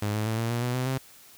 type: tone with pitch steps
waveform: sawtooth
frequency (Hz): 103.83 / 107.43 / 111.15 / 115.01 / 118.99 / 123.12 / 127.39 / 131.8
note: G#2 / A2 / A2 / A#2 / A#2 / B2 / C3 / C3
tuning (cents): 0 / -41 / +18 / -23 / +36 / -5 / -46 / +13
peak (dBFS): -22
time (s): 0.02-0.98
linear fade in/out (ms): 5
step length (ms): 120
effects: white hiss -52 dBFS RMS until 1.37 s